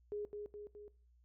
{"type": "tone with echo", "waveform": "sine", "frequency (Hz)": 415.3, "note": "G#4", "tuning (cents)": 0, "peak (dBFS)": -38, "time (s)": [0.12, 0.25], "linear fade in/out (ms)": 0, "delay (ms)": 210, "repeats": 3, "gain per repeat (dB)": -4, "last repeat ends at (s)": 0.88, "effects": ["noise-tail reverb RT60 0.4 s tail -20 dB re dry", "added 60 Hz sine -65 dBFS peak until 1.24 s"]}